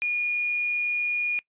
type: tone with quantisation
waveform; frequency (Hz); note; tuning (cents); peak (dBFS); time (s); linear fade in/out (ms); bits
sine; 2438; D#7; -36; -23; 0.02-1.39; 0; 8
effects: noise-tail reverb RT60 0.1 s tail -22 dB re dry + resampled to 8000 Hz